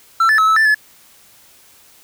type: tone with pitch steps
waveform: triangle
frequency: 1340 / 1746 / 1292 / 1307 / 1767 / 1716 Hz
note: E6 / A6 / E6 / E6 / A6 / A6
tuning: +28 / -14 / -35 / -15 / +7 / -44 cents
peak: -8 dBFS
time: 0.2-0.746 s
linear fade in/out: 5 ms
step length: 91 ms
effects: white hiss -48 dBFS RMS until 2.03 s